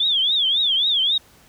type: tone with vibrato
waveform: sine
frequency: 3421 Hz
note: A7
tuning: 49 cents flat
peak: -16 dBFS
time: 0-1.18 s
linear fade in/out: 5 ms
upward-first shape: triangle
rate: 3.7 Hz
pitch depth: 210 cents each way
effects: pink hiss -52 dBFS RMS until 1.48 s